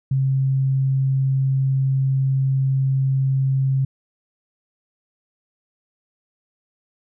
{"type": "tone", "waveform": "sine", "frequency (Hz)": 134.1, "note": "C3", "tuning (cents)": 43, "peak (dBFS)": -16, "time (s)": [0.11, 3.85], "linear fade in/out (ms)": 5, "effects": []}